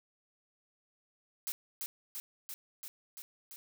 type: noise with echo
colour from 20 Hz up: blue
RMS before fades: -37 dBFS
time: 1.47-1.52 s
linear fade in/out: 0 ms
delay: 340 ms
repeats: 6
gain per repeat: -2 dB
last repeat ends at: 3.56 s
effects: none

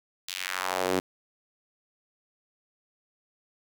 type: tone with high-pass filter sweep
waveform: sawtooth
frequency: 92.5 Hz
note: F#2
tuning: in tune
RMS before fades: -30 dBFS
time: 0.28-1 s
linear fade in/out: 5 ms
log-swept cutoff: 3700 to 290 Hz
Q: 1.6
effects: none

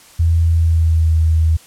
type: tone with pitch glide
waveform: sine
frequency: 82.9 to 80.31 Hz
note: E2 to E2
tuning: +10 to -45 cents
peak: -10 dBFS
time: 0.19-1.57 s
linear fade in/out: 10 ms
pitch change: -55 cents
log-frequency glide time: 0.48-1.15 s
effects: white hiss -44 dBFS RMS until 1.66 s + low-pass 11000 Hz 12 dB/octave

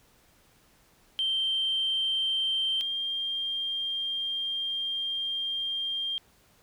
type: tone pair in turn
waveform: sine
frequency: 3136 / 3196 Hz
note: G7 / G7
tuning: 0 / +33 cents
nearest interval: unison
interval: 33 cents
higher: second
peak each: -24 / -28 dBFS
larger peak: first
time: 1.19-2.81 / 2.81-6.18 s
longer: second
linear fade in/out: 0 ms
effects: tanh soft clip ceiling -20 dBFS + pink hiss -62 dBFS RMS until 6.62 s

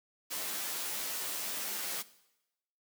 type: noise with comb filter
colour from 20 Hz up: white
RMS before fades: -37 dBFS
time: 0.3-2.03 s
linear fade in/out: 20 ms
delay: 12 ms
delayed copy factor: -0.8
effects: noise-tail reverb RT60 0.9 s tail -18 dB re dry + high-pass 200 Hz 12 dB/octave

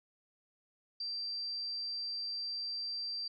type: tone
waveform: sine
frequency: 4699 Hz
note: D8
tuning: in tune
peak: -36 dBFS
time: 1-3.28 s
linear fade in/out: 5 ms
effects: none

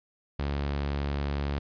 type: tone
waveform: sawtooth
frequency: 71 Hz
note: C#2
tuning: 42 cents sharp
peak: -24 dBFS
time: 0.39-1.59 s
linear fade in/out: 5 ms
effects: resampled to 11025 Hz + 11-bit

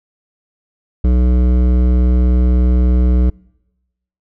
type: tone with hard clipping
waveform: triangle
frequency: 61.74 Hz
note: B1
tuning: in tune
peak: -11 dBFS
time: 1.04-3.3 s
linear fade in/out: 5 ms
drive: 17 dB
effects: noise-tail reverb RT60 1.0 s tail -26 dB re dry

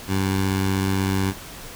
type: tone with notch filter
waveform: 15% pulse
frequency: 96.1 Hz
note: G2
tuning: 34 cents flat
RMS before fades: -22 dBFS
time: 0.07-1.34 s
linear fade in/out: 50 ms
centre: 550 Hz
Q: 1.8
effects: pink hiss -38 dBFS RMS until 1.75 s

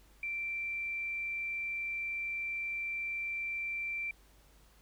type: tone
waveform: sine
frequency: 2349 Hz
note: D7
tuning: in tune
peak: -34 dBFS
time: 0.23-4.11 s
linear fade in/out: 2 ms
effects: added 50 Hz sine -61 dBFS peak until 4.81 s + pink hiss -65 dBFS RMS until 4.81 s

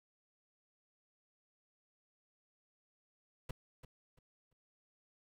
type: noise with echo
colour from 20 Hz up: brown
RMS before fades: -39 dBFS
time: 3.49-3.51 s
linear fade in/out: 5 ms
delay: 340 ms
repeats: 3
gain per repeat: -12 dB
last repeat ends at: 4.53 s
effects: none

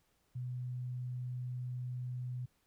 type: tone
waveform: sine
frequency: 124.9 Hz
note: B2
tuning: 20 cents sharp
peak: -37 dBFS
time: 0.35-2.46 s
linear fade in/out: 10 ms
effects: pink hiss -75 dBFS RMS until 2.66 s

